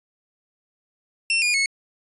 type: tone with pitch steps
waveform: sawtooth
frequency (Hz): 2700 / 2433 / 2193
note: E7 / D#7 / C#7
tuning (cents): +41 / -39 / -19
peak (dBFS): -15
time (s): 1.3-1.66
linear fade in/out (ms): 2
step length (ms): 120
effects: resampled to 22050 Hz